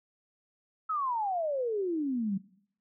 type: exponential sweep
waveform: sine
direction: down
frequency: 1318.5 to 185 Hz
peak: -28 dBFS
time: 0.89-2.38 s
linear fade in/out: 10 ms
effects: noise-tail reverb RT60 0.7 s tail -21 dB re dry